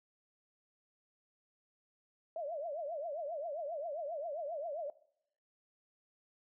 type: tone with vibrato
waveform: sine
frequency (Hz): 622.3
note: D#5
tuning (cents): 0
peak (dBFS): -37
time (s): 2.36-4.9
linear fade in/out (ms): 2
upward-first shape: triangle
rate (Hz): 7.5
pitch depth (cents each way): 230
effects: noise-tail reverb RT60 0.7 s tail -19 dB re dry